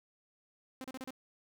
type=tone bursts; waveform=sawtooth; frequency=260.8 Hz; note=C4; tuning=5 cents flat; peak=-37 dBFS; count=5; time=0.81-1.106 s; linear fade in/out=0 ms; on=32 ms; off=34 ms; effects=none

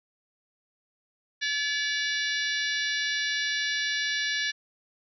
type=harmonic tone with a mistuned harmonic; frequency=573 Hz; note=D5; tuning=43 cents flat; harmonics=3 / 4 / 5 / 6 / 7 / 8 / 9 / 10; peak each=-29 / -36 / -37 / -34 / -34 / -41 / -41 / -39 dBFS; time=1.41-4.52 s; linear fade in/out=20 ms; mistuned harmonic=6; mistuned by=+37 cents; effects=none

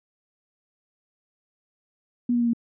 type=tone with pitch steps; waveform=sine; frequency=242.5 / 239.4 / 236.4 / 233.4 Hz; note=B3 / A#3 / A#3 / A#3; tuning=-31 / +46 / +24 / +2 cents; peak=-19 dBFS; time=2.29-2.534 s; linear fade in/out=5 ms; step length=61 ms; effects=none

